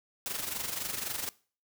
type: noise with amplitude modulation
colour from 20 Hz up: white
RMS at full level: -33 dBFS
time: 0.26-1.29 s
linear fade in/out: 0 ms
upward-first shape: sine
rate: 23.8 Hz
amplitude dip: 65%
effects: noise-tail reverb RT60 0.4 s tail -21 dB re dry